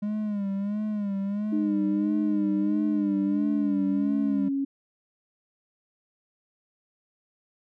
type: tone with vibrato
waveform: triangle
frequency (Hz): 204.7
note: G#3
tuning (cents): -25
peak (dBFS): -24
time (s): 0.02-4.49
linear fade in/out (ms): 10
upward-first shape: sine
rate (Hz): 1.5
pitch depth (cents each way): 77
type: tone with pitch glide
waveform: sine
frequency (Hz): 305.5 to 275.3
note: D#4 to C#4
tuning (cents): -32 to -12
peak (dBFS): -24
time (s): 1.52-4.65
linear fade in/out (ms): 10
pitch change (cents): -180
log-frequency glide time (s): 2.71-4.48
effects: none